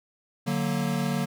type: chord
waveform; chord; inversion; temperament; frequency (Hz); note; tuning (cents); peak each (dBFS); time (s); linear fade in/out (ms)
square; D augmented; none; equal; 146.83 / 185 / 233.1; D3 / F#3 / A#3; 0 / 0 / 0; -30; 0.46-1.26; 20
effects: none